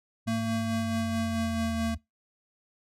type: exponential sweep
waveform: sine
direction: down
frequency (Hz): 110 to 77.9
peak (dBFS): -33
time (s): 0.26-1.98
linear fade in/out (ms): 20
type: tone with tremolo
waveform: square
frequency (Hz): 226.4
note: A3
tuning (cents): +50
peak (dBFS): -27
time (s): 0.27-1.95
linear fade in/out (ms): 10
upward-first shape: sine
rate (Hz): 4.6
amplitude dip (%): 30
effects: noise-tail reverb RT60 0.2 s tail -24 dB re dry + low-pass 11000 Hz 12 dB/octave